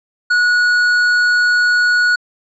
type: tone with hard clipping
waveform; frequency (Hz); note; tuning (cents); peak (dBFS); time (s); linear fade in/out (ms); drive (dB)
triangle; 1460; F#6; -24; -12; 0.3-2.16; 10; 11
effects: low-pass 7000 Hz 12 dB/octave